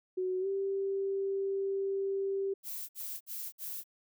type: tone with pitch glide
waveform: sine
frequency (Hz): 370 to 391.3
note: F#4 to G4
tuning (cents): 0 to -3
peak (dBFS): -30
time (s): 0.17-2.54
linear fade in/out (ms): 10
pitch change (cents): +97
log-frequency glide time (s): 0.4-0.47
type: noise bursts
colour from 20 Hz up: violet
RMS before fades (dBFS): -40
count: 4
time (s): 2.63-3.841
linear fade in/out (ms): 50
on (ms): 260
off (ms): 57
effects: none